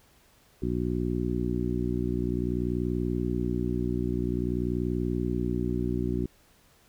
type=harmonic tone; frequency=60.5 Hz; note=B1; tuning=35 cents flat; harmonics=1 / 2 / 3 / 4 / 5 / 6; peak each=-33 / -33 / -33 / -33 / -33 / -33 dBFS; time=0.62-6.26 s; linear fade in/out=5 ms; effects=pink hiss -61 dBFS RMS until 6.88 s